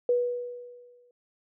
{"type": "tone with exponential decay", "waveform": "sine", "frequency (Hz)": 487.8, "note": "B4", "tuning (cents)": -21, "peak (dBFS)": -19, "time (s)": [0.09, 1.11], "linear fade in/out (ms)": 2, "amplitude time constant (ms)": 220, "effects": []}